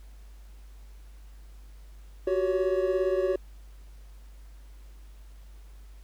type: tone cluster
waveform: triangle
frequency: 366.8 / 384.2 / 561 Hz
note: F#4 / G4 / C#5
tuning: -15 / -35 / +21 cents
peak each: -26 dBFS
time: 2.27-3.36 s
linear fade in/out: 5 ms
effects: added 50 Hz sine -45 dBFS peak until 6.03 s + pink hiss -62 dBFS RMS until 6.03 s